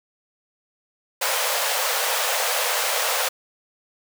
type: high-pass noise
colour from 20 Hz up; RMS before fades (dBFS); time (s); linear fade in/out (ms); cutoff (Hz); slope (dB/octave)
pink; -23; 1.21-3.29; 10; 470; 96
effects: none